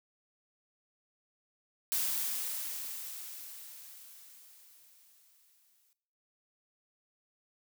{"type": "noise with exponential decay", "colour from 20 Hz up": "blue", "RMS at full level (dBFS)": -31, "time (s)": [1.92, 5.93], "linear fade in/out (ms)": 0, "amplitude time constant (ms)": 870, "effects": ["noise-tail reverb RT60 0.7 s tail -19 dB re dry"]}